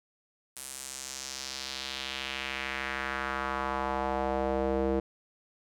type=tone with band-pass filter sweep; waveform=square; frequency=66.6 Hz; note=C2; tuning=31 cents sharp; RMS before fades=-33 dBFS; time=0.56-5 s; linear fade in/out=5 ms; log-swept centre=10000 to 420 Hz; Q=1.9; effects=none